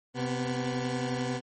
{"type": "tone pair together", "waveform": "20% pulse", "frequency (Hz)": [129.06, 246.9], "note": ["C3", "B3"], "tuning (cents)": [-23, 0], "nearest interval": "major seventh", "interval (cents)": 1123, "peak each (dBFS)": -27, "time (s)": [0.14, 1.41], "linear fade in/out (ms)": 50, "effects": ["MP3 32 kbps"]}